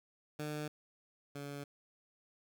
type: tone pair in turn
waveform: 15% pulse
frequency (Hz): 150.5 / 142.56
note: D3 / C#3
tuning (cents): +43 / +49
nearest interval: minor second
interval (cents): 94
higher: first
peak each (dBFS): -32 / -36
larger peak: first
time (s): 0.39-0.68 / 1.35-1.64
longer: neither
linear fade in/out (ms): 5
effects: none